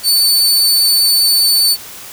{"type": "tone", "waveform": "sawtooth", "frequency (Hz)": 4505, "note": "C#8", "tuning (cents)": 27, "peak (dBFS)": -6, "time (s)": [0.03, 1.77], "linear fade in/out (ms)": 50, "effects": ["white hiss -32 dBFS RMS until 2.12 s"]}